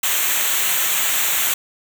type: noise with comb filter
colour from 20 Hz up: white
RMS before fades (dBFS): -19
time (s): 0.03-1.54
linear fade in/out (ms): 5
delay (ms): 0.2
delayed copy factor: -0.75
effects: none